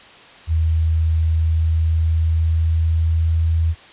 sine tone with pitch glide, 80.5 to 81.67 Hz, E2 to E2, -41 to -16 cents, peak -14 dBFS, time 0.47-3.75 s, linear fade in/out 50 ms, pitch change +25 cents, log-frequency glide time 1.34-3.62 s, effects white hiss -43 dBFS RMS until 3.92 s + resampled to 8000 Hz

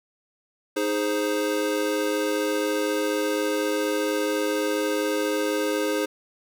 square chord, Ab major, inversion second, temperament equal, 311.1 / 415.3 / 523.3 Hz, Eb4 / Ab4 / C5, 0 / 0 / 0 cents, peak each -28 dBFS, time 0.76-6.06 s, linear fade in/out 10 ms, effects none

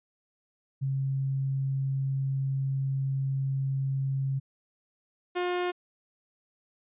sine / sawtooth tone pair in turn, 135.4 / 357 Hz, C#3 / F4, -40 / +38 cents, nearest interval octave + perfect fourth, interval 1678 cents, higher second, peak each -26 / -23 dBFS, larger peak second, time 0.81-4.4 / 5.35-5.72 s, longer first, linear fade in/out 20 ms, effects resampled to 8000 Hz

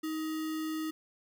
sine tone with sample-and-hold, 314.7 Hz, D#4, 20 cents sharp, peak -32 dBFS, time 0.03-0.91 s, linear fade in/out 10 ms, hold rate 1575 Hz, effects none

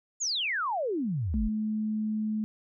sine exponential sweep, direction down, 7250 to 39.31 Hz, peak -27 dBFS, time 0.2-1.49 s, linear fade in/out 20 ms
sine tone, 215.4 Hz, A3, 37 cents flat, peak -27 dBFS, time 1.34-2.44 s, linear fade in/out 0 ms
effects none

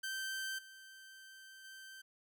sawtooth tone with level steps, 1555 Hz, G6, 14 cents flat, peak -35 / -50 / -47 dBFS, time 0.03-2.02 s, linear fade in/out 10 ms, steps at 0.58 / 1.64 s, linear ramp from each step 10 ms, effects none

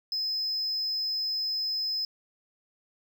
sine tone, 5100 Hz, D#8, 42 cents sharp, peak -25 dBFS, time 0.12-2.05 s, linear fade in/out 2 ms, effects tanh soft clip ceiling -26 dBFS + 9-bit

